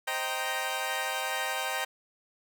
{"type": "chord", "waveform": "15% pulse", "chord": "C minor seventh", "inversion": "none", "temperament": "equal with one note detuned", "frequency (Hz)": [523.3, 622.3, 779, 932.3], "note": ["C5", "Eb5", "G5", "Bb5"], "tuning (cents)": [0, 0, -11, 0], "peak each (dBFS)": [-31, -31, -27, -29], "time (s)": [0.07, 1.85], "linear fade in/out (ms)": 10, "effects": []}